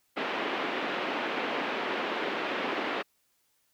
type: band-pass noise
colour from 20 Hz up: pink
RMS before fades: -32 dBFS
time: 0.16-3.03 s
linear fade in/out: 20 ms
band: 270 to 3100 Hz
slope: 24 dB/octave
effects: white hiss -72 dBFS RMS until 3.73 s